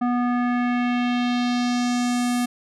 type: tone with low-pass filter sweep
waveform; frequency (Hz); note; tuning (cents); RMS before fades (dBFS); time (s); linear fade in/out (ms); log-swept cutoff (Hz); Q
square; 244.3; B3; -19; -22; 0.01-2.46; 10; 1100 to 11000; 1.7
effects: none